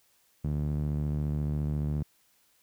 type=tone with band-pass filter; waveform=sawtooth; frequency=74.4 Hz; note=D2; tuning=23 cents sharp; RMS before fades=-30 dBFS; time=0.44-2.03 s; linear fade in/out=5 ms; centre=150 Hz; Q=1.6; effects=white hiss -67 dBFS RMS until 2.62 s